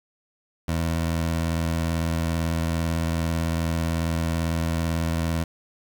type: tone with vibrato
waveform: 20% pulse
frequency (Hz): 82.4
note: E2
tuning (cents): 0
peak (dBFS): -18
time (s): 0.68-5.44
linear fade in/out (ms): 5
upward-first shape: square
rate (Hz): 18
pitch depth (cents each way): 23
effects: 8-bit